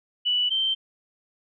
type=tone pair in turn; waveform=sine; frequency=2960 / 3122 Hz; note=F#7 / G7; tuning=0 / -8 cents; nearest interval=minor second; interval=92 cents; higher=second; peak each=-20 / -21 dBFS; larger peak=first; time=0.25-0.5 / 0.5-0.75 s; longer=neither; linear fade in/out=20 ms; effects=none